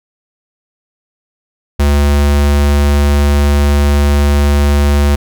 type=tone; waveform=square; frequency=72 Hz; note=D2; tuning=34 cents flat; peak=-8 dBFS; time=1.79-5.16 s; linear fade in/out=10 ms; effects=none